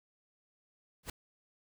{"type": "noise with exponential growth", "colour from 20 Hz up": "pink", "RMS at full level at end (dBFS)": -34, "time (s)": [1.03, 1.1], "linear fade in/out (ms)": 5, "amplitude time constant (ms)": 15, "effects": []}